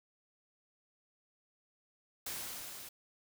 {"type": "noise with level ramp", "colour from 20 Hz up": "white", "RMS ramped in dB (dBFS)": [-40, -49], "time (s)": [2.26, 2.89], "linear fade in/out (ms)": 5, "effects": []}